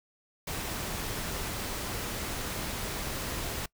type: noise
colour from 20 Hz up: pink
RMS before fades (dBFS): -35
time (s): 0.47-3.66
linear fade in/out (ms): 5
effects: noise-tail reverb RT60 0.1 s tail -23 dB re dry